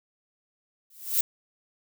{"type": "noise with exponential growth", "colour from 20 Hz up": "violet", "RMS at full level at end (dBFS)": -19, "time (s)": [0.9, 1.21], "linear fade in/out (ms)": 5, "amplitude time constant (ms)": 67, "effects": []}